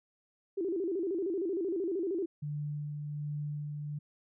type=tone with vibrato; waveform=sine; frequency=361.9 Hz; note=F#4; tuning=38 cents flat; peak=-30 dBFS; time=0.57-2.26 s; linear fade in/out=10 ms; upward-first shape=square; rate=13 Hz; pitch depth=140 cents each way
type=tone with tremolo; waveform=sine; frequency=147.7 Hz; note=D3; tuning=10 cents sharp; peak=-33 dBFS; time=2.42-3.99 s; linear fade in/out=10 ms; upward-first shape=sine; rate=1.3 Hz; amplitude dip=30%
effects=none